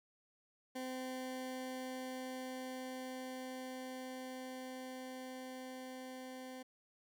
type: tone with level ramp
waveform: 20% pulse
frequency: 257.6 Hz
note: C4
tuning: 27 cents flat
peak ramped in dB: -36 to -42 dBFS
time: 0.75-6.63 s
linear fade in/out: 10 ms
effects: none